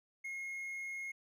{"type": "tone", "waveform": "triangle", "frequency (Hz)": 2155, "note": "C#7", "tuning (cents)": -49, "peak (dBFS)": -38, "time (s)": [0.24, 1.12], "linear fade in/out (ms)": 10, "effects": []}